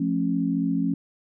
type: chord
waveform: sine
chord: F augmented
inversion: none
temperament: just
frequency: 174.61 / 218.3 / 272.8 Hz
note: F3 / A3 / C#4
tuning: 0 / -13 / -28 cents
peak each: -26 / -28 / -24 dBFS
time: 0-0.94 s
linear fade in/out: 5 ms
effects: none